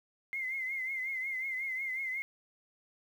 sine tone with vibrato, 2093 Hz, C7, in tune, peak -33 dBFS, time 0.33-2.22 s, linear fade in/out 0 ms, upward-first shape triangle, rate 5.5 Hz, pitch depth 76 cents each way, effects 10-bit

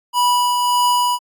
square tone with tremolo, 980 Hz, B5, 14 cents flat, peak -13 dBFS, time 0.13-1.19 s, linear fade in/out 50 ms, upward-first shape triangle, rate 1.7 Hz, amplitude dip 35%, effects AAC 64 kbps

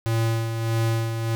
square tone with tremolo, 113.7 Hz, A#2, 43 cents flat, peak -20 dBFS, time 0.06-1.35 s, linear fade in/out 0 ms, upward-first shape sine, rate 1.6 Hz, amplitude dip 50%, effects none

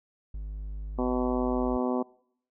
triangle tone, 51.2 Hz, G#1, 24 cents flat, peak -31 dBFS, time 0.34-1.77 s, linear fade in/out 5 ms
harmonic tone, 125.5 Hz, B2, 28 cents sharp, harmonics 2 / 3 / 4 / 5 / 6 / 7 / 8 / 9, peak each -28 / -32 / -34 / -36 / -38 / -39 / -40 / -41 dBFS, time 0.98-2.03 s, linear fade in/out 10 ms
effects noise-tail reverb RT60 0.7 s tail -24 dB re dry

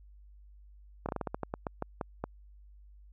slowing click train, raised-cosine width 1 ms, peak -19 dBFS, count 13, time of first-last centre 1.06-2.24 s, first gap 28 ms, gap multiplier 1.21, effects added 50 Hz sine -52 dBFS peak until 3.12 s

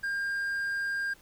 triangle tone, 1604 Hz, G6, 39 cents sharp, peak -27 dBFS, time 0.03-1.14 s, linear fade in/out 10 ms, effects pink hiss -58 dBFS RMS until 1.21 s

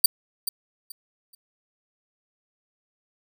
10% pulse tone with echo, 4639 Hz, D8, 22 cents flat, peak -5 dBFS, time 0.04-0.06 s, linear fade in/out 5 ms, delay 430 ms, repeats 3, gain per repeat -12 dB, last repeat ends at 1.35 s, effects none

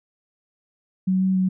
sine tone with pitch steps, 187.2 / 188.8 / 186.5 Hz, F#3 / F#3 / F#3, +20 / +35 / +14 cents, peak -17 dBFS, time 1.07-1.49 s, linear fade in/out 10 ms, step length 140 ms, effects none

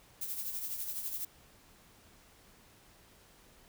violet noise with tremolo, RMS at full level -36 dBFS, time 0.21-1.25 s, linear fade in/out 5 ms, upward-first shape triangle, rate 12 Hz, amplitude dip 60%, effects pink hiss -61 dBFS RMS until 3.68 s

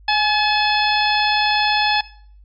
harmonic tone with a mistuned harmonic, 858 Hz, A5, 44 cents flat, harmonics 1 / 2 / 3 / 4 / 5 / 6, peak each -18 / -21 / -23 / -24 / -25 / -26 dBFS, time 0.08-2.01 s, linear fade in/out 5 ms, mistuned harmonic 1, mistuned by -40 cents, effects noise-tail reverb RT60 0.5 s tail -17 dB re dry + added 50 Hz sine -43 dBFS peak until 2.44 s

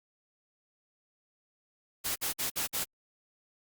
white noise bursts, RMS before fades -32 dBFS, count 5, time 2.04-2.848 s, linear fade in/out 20 ms, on 120 ms, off 52 ms, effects Opus 48 kbps

